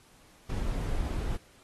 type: noise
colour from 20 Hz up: brown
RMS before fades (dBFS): -31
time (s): 0.49-1.37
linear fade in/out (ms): 10
effects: pink hiss -60 dBFS RMS until 1.63 s + AAC 32 kbps